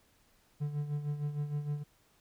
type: tone with tremolo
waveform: triangle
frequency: 146.9 Hz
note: D3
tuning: 1 cent sharp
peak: -28 dBFS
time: 0.6-1.84 s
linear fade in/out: 20 ms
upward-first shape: sine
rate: 6.5 Hz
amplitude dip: 65%
effects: pink hiss -68 dBFS RMS until 2.2 s